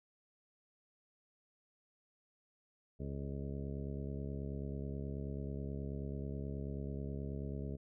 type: harmonic tone with a mistuned harmonic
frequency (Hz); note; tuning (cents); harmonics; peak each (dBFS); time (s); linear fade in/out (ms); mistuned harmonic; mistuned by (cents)
69.3; C#2; 0; 1 / 2 / 3 / 4 / 5 / 6 / 7 / 8 / 9; -43 / -43 / -46 / -50 / -55 / -49 / -56 / -60 / -56; 2.99-7.77; 20; 8; +17
effects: none